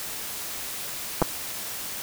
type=clicks; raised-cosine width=1 ms; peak=-6 dBFS; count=2; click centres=1.218 / 1.224 s; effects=white hiss -34 dBFS RMS until 2.02 s